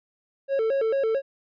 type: tone with vibrato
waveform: triangle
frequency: 493.9 Hz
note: B4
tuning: in tune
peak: -19 dBFS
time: 0.48-1.22 s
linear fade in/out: 50 ms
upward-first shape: square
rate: 4.5 Hz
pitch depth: 180 cents each way
effects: resampled to 11025 Hz

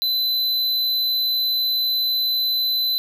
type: tone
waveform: square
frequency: 4022 Hz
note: B7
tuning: 31 cents sharp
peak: -19 dBFS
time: 0.02-2.98 s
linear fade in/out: 0 ms
effects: none

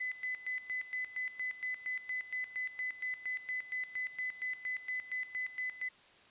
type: tone with tremolo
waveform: sine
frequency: 2011 Hz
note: B6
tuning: 31 cents sharp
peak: -34 dBFS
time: 0-5.89 s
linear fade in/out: 10 ms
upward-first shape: square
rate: 4.3 Hz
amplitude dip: 80%
effects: white hiss -61 dBFS RMS until 6.3 s + resampled to 8000 Hz

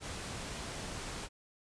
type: low-pass noise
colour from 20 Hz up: pink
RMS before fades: -42 dBFS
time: 0-1.29 s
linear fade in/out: 50 ms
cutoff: 9600 Hz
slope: 48 dB/octave
effects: none

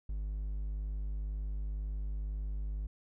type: tone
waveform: triangle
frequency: 51 Hz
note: G#1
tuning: 31 cents flat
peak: -32 dBFS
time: 0.09-2.87 s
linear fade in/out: 5 ms
effects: none

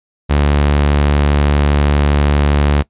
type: tone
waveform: sawtooth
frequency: 72.5 Hz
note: D2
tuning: 22 cents flat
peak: -6 dBFS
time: 0.29-2.83 s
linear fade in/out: 20 ms
effects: noise-tail reverb RT60 0.1 s tail -21 dB re dry + resampled to 8000 Hz

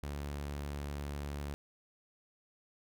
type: tone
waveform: sawtooth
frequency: 71.9 Hz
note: D2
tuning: 36 cents flat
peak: -34 dBFS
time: 0.03-1.54 s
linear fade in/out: 0 ms
effects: none

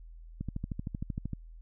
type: click train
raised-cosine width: 5 ms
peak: -22 dBFS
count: 13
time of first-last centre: 0.41-1.333 s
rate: 13 Hz
effects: added 41 Hz sine -46 dBFS peak until 1.61 s

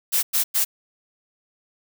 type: noise bursts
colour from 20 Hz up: blue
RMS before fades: -20 dBFS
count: 3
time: 0.12-0.65 s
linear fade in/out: 20 ms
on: 110 ms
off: 100 ms
effects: none

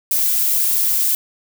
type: noise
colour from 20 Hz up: violet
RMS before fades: -17 dBFS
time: 0.11-1.15 s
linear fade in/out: 2 ms
effects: none

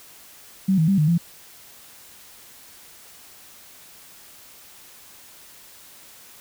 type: tone with pitch steps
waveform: sine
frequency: 191.6 / 159.7 / 195.7 / 152.1 / 170.1 Hz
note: G3 / D#3 / G3 / D#3 / F3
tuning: -39 / +45 / -3 / -39 / -45 cents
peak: -15 dBFS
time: 0.68-1.18 s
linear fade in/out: 10 ms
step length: 100 ms
effects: white hiss -47 dBFS RMS until 6.4 s

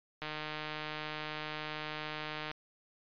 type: click train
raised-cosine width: 0.3 ms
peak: -23 dBFS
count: 352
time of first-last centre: 0.22-2.514 s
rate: 153 Hz
effects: resampled to 11025 Hz

